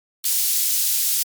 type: high-pass noise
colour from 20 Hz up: white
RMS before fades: -20 dBFS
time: 0.24-1.23 s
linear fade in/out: 5 ms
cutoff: 4400 Hz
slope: 12 dB/octave
effects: MP3 96 kbps